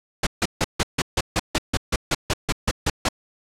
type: noise bursts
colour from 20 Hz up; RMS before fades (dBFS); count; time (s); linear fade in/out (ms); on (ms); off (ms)
pink; -20; 16; 0.23-3.088; 5; 38; 150
effects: low-pass 8000 Hz 12 dB/octave